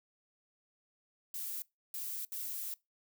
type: noise bursts at uneven times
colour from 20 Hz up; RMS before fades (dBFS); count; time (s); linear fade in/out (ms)
violet; -40; 3; 1.34-1.62 / 1.94-2.25 / 2.32-2.74; 2
effects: noise-tail reverb RT60 0.2 s tail -22 dB re dry